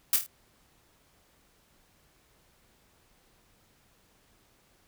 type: noise with echo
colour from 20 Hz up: blue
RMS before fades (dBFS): -22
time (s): 0.13-0.16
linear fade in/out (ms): 2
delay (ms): 26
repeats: 4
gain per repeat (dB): -6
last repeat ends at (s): 0.264
effects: pink hiss -65 dBFS RMS until 4.87 s